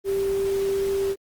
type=tone in noise; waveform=sine; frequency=392 Hz; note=G4; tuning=in tune; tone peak=-21 dBFS; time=0.04-1.16 s; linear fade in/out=50 ms; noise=pink; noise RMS=-38 dBFS; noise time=0.04-1.16 s; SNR=+14 dB; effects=Opus 24 kbps